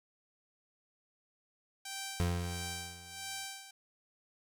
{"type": "tone with tremolo", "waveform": "5% pulse", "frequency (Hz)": 781, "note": "G5", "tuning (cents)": -7, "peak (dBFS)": -27, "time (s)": [1.85, 3.71], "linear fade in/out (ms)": 5, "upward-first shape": "sine", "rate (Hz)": 1.5, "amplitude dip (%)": 75}
{"type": "tone with exponential decay", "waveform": "30% pulse", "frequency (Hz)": 87.4, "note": "F2", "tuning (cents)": 2, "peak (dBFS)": -25, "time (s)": [2.2, 3.45], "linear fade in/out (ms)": 0, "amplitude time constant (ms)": 270}
{"effects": []}